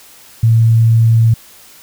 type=tone; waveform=sine; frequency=113.7 Hz; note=A#2; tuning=43 cents flat; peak=-6 dBFS; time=0.43-1.34 s; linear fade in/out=5 ms; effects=white hiss -41 dBFS RMS until 1.82 s